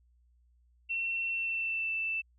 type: tone with pitch glide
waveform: sine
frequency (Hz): 2709 to 2655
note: E7 to E7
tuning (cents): +47 to +12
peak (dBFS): -30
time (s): 0.89-2.22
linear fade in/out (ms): 20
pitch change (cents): -35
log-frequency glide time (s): 1.29-1.94
effects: added 60 Hz sine -63 dBFS peak until 2.38 s